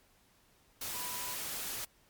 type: tone in noise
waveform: sine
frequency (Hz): 989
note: B5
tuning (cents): +2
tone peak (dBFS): -45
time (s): 0.94-1.35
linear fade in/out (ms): 5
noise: white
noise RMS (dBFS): -39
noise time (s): 0.81-1.85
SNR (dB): -9
effects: pink hiss -67 dBFS RMS until 2.09 s + MP3 96 kbps